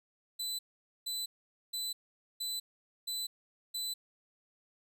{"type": "tone bursts", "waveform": "sawtooth", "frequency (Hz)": 4001, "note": "B7", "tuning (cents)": 22, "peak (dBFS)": -32, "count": 6, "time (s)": [0.39, 3.94], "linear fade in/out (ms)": 10, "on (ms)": 200, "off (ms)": 470, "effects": []}